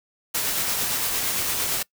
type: noise with tremolo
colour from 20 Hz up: white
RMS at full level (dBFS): -24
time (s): 0.34-1.83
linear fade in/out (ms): 10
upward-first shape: sine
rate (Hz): 8.8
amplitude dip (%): 25
effects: noise-tail reverb RT60 0.1 s tail -22 dB re dry